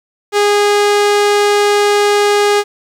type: tone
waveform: sawtooth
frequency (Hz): 411.2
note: G#4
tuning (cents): -17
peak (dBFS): -5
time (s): 0.32-2.64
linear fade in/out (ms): 50
effects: low-pass 9000 Hz 12 dB/octave + 7-bit